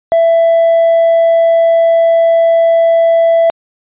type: tone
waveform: triangle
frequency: 665 Hz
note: E5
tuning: 15 cents sharp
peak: -3 dBFS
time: 0.12-3.5 s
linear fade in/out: 0 ms
effects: tanh soft clip ceiling -1 dBFS + resampled to 8000 Hz